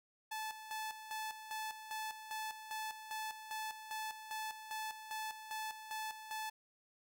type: tone with tremolo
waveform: sawtooth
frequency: 870 Hz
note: A5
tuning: 20 cents flat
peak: -36 dBFS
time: 0.31-6.5 s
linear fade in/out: 10 ms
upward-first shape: square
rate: 2.5 Hz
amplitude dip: 65%
effects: none